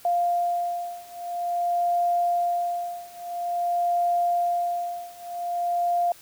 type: beating tone pair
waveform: sine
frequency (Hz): 698.5 / 698.99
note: F5 / F5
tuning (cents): 0 / +1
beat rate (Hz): 0.49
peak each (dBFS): -26 / -25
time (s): 0.05-6.12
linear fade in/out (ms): 2
effects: white hiss -50 dBFS RMS until 6.21 s